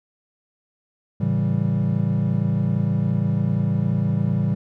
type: chord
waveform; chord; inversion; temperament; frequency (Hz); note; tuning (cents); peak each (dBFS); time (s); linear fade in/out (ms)
triangle; A dominant seventh; none; equal; 110 / 138.59 / 164.81 / 196; A2 / C#3 / E3 / G3; 0 / 0 / 0 / 0; -22; 1.2-4.55; 10
effects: none